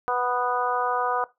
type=harmonic tone; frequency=246.9 Hz; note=B3; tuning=in tune; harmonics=2 / 3 / 4 / 5 / 6; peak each=-29 / -27 / -28 / -28 / -33 dBFS; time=0.08-1.24 s; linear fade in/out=0 ms; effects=noise-tail reverb RT60 0.2 s tail -18 dB re dry